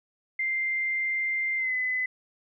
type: tone with pitch glide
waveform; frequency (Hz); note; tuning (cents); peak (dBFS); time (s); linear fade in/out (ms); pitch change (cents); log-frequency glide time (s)
sine; 2093 to 2017; C7 to B6; 0 to +36; -25; 0.39-2.06; 5; -64; 1.57-1.74
effects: none